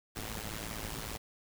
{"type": "noise with amplitude modulation", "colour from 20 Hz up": "pink", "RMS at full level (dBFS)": -37, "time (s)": [0.15, 1.18], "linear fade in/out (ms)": 20, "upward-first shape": "sine", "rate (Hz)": 109, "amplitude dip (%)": 80, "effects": []}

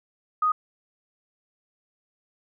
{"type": "tone", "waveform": "sine", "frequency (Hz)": 1244.5, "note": "D#6", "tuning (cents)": 0, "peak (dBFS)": -19, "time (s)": [0.42, 0.52], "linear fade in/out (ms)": 5, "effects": []}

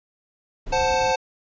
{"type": "noise", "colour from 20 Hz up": "brown", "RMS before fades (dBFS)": -34, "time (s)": [0.66, 1.13], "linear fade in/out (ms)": 10}
{"type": "chord", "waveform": "square", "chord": "F# diminished", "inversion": "second", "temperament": "equal", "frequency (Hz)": [523.3, 740, 880], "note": ["C5", "F#5", "A5"], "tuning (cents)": [0, 0, 0], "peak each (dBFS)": [-23, -27, -23], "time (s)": [0.72, 1.16], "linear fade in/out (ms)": 10}
{"effects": ["resampled to 16000 Hz"]}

